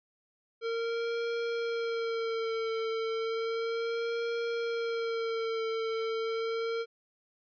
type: tone with vibrato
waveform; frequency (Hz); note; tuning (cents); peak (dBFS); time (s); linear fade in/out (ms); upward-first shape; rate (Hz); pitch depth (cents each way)
square; 457.3; A#4; -33; -31; 0.61-6.86; 50; sine; 0.33; 33
effects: resampled to 11025 Hz